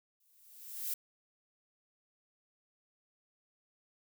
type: noise with exponential growth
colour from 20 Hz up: violet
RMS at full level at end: -34 dBFS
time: 0.2-0.94 s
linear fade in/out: 5 ms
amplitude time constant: 160 ms
effects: none